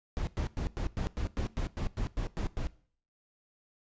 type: noise bursts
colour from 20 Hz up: brown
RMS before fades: -32 dBFS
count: 13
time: 0.17-2.67 s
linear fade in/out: 0 ms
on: 100 ms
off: 100 ms
effects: noise-tail reverb RT60 0.5 s tail -19 dB re dry + resampled to 16000 Hz